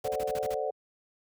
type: chord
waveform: sine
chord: D dominant seventh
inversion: second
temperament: equal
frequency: 440 / 523.3 / 587.3 / 740 Hz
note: A4 / C5 / D5 / F#5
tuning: 0 / 0 / 0 / 0 cents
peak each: -34 / -34 / -34 / -35 dBFS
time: 0.04-0.71 s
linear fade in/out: 10 ms
type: noise bursts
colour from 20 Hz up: pink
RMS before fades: -41 dBFS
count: 7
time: 0.04-0.544 s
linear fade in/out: 5 ms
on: 42 ms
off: 35 ms
effects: high-pass 60 Hz 12 dB/octave